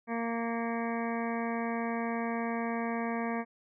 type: harmonic tone with a mistuned harmonic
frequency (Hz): 231.5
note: A#3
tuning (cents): -12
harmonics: 1 / 2 / 3 / 4 / 5 / 7 / 8 / 9 / 10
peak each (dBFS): -33 / -38 / -38 / -41 / -42 / -45 / -45 / -48 / -46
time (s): 0.07-3.45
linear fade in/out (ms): 50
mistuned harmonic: 10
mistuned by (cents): -43
effects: none